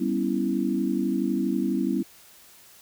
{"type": "chord", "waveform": "sine", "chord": "C# half-diminished seventh", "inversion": "second", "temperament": "equal with one note detuned", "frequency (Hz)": [196, 245.2, 277.2, 329.6], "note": ["G3", "B3", "C#4", "E4"], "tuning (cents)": [0, -12, 0, 0], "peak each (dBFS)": -28, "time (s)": [0, 2.03], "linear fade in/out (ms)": 10, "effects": ["white hiss -52 dBFS RMS until 2.81 s"]}